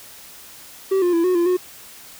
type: tone with pitch steps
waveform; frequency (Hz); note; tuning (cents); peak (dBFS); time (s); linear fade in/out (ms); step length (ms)
triangle; 384.7 / 353.5 / 335.6 / 365.3 / 343.9 / 363.2; G4 / F4 / E4 / F#4 / F4 / F#4; -33 / +21 / +31 / -22 / -27 / -32; -13; 0.91-1.57; 10; 110
effects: white hiss -42 dBFS RMS until 2.19 s